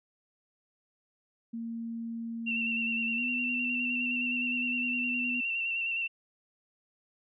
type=tone with pitch glide; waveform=sine; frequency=230 to 246.5 Hz; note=A#3 to B3; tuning=-23 to -3 cents; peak=-34 dBFS; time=1.53-5.41 s; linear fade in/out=10 ms; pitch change=+120 cents; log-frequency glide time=3.14-3.24 s
type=tone with vibrato; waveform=sine; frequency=2718 Hz; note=F7; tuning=48 cents flat; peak=-29 dBFS; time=2.46-6.08 s; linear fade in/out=20 ms; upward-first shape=square; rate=9.7 Hz; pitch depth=27 cents each way
effects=none